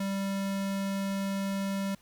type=tone; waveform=square; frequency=196 Hz; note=G3; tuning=in tune; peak=-30 dBFS; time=0-1.95 s; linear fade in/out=5 ms; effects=pink hiss -62 dBFS RMS until 2.01 s